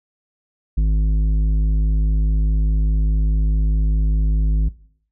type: tone with tanh clipping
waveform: sine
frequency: 52.4 Hz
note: G#1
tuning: 16 cents sharp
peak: -15 dBFS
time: 0.77-4.69 s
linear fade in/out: 10 ms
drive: 9 dB
effects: noise-tail reverb RT60 0.6 s tail -20 dB re dry